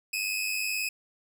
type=tone pair together; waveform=sawtooth; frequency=2489 / 2588 Hz; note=D#7 / E7; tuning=0 / -32 cents; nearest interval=minor second; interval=68 cents; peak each=-28 dBFS; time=0.13-0.89 s; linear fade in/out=5 ms; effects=none